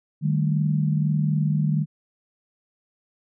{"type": "tone cluster", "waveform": "sine", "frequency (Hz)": [152.2, 193.9, 216.2], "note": ["D#3", "G3", "A3"], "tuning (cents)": [-38, -19, -30], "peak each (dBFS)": [-20, -27, -29], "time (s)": [0.21, 1.86], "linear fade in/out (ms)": 50, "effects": []}